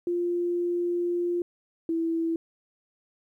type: tone pair in turn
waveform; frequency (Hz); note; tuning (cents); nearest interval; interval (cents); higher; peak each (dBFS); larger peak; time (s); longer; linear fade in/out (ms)
sine; 349.2 / 329.6; F4 / E4; 0 / 0; minor second; 100; first; -24; neither; 0.07-1.42 / 1.89-2.36; first; 2
effects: 11-bit